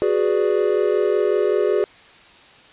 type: chord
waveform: triangle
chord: G# half-diminished seventh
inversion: third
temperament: equal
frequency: 370 / 415.3 / 493.9 / 587.3 Hz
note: F#4 / G#4 / B4 / D5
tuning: 0 / 0 / 0 / 0 cents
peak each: -19 / -17 / -23 / -23 dBFS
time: 0.02-1.84 s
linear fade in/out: 0 ms
effects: white hiss -47 dBFS RMS until 2.72 s + resampled to 8000 Hz